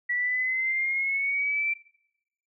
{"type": "exponential sweep", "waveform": "sine", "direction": "up", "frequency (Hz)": [1944, 2349], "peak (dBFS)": -24, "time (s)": [0.09, 1.74], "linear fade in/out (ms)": 10, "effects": ["noise-tail reverb RT60 0.8 s tail -22 dB re dry"]}